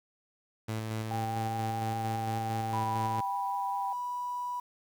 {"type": "tone with tremolo", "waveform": "sawtooth", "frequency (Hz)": 110, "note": "A2", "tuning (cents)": 0, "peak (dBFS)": -28, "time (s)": [0.68, 3.21], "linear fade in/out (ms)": 10, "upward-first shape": "square", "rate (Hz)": 4.4, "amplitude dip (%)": 25}
{"type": "tone with vibrato", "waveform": "sine", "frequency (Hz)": 792, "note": "G5", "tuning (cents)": 18, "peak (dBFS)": -33, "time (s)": [1.11, 3.93], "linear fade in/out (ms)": 2, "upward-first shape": "triangle", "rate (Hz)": 5, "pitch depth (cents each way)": 17}
{"type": "tone", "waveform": "sine", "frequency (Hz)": 982, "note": "B5", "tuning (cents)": -10, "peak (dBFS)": -32, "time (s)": [2.73, 4.6], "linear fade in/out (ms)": 5}
{"effects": ["9-bit"]}